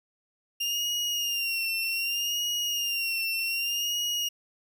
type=tone with vibrato; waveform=30% pulse; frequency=2794 Hz; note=F7; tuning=in tune; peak=-24 dBFS; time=0.6-4.29 s; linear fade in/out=10 ms; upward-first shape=sine; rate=0.65 Hz; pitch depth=59 cents each way; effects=none